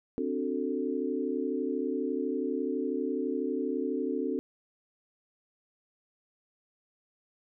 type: chord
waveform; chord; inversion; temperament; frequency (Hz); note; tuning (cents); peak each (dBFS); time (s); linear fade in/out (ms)
sine; D dominant seventh; third; equal with one note detuned; 261.6 / 293.7 / 370 / 443.8; C4 / D4 / F#4 / A4; 0 / 0 / 0 / +15; -33 / -34 / -35 / -34; 0.18-4.39; 0
effects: none